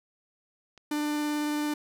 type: click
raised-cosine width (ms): 0.2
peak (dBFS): -33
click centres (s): 0.777
type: tone with vibrato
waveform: 45% pulse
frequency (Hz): 297.7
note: D4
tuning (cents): +24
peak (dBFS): -27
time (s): 0.91-1.74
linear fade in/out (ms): 5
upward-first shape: triangle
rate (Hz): 18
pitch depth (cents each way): 9
effects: none